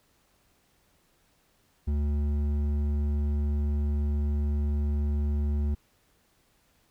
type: tone with hard clipping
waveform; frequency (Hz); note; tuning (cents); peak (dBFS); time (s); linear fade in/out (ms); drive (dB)
sine; 73; D2; -10; -26; 1.87-5.75; 10; 8
effects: pink hiss -67 dBFS RMS until 6.9 s